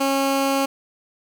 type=tone; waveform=15% pulse; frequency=273.2 Hz; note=C#4; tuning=25 cents flat; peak=-12 dBFS; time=0-0.66 s; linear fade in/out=10 ms; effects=none